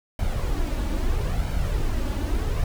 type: noise with flanger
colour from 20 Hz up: brown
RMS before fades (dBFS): -24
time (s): 0.19-2.64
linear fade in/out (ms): 2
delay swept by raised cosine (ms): 1.3 to 3.5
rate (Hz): 0.77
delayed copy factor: +0.55
effects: none